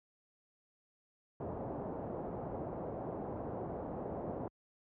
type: low-pass noise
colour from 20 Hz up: white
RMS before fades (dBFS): -41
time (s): 1.4-4.48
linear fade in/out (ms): 2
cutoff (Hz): 730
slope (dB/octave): 24
effects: high-pass 60 Hz 12 dB/octave